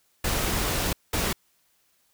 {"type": "noise bursts at uneven times", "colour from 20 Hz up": "pink", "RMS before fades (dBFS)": -26, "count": 2, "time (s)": [[0.24, 0.93], [1.13, 1.33]], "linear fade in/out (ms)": 5, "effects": ["white hiss -67 dBFS RMS until 2.13 s"]}